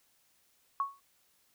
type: tone with exponential decay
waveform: sine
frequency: 1108 Hz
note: C#6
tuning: 1 cent flat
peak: -25 dBFS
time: 0.8-1 s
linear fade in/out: 1 ms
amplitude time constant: 42 ms
effects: white hiss -70 dBFS RMS until 1.54 s